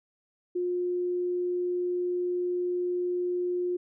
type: tone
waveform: sine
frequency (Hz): 356.7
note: F4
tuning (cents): +37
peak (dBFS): -26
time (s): 0.55-3.77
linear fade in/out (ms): 10
effects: none